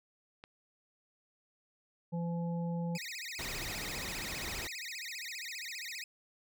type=clicks; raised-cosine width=0.3 ms; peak=-32 dBFS; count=2; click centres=0.439 / 3.712 s
type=harmonic tone; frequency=170.1 Hz; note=F3; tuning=45 cents flat; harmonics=1 / 3 / 5; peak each=-33 / -43 / -47 dBFS; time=2.12-2.98 s; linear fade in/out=20 ms
type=tone with vibrato; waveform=20% pulse; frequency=2175 Hz; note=C#7; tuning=33 cents flat; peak=-35 dBFS; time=2.95-6.04 s; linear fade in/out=2 ms; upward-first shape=sine; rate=15 Hz; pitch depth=300 cents each way
type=noise; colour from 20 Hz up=pink; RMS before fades=-42 dBFS; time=3.39-4.67 s; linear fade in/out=0 ms
effects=none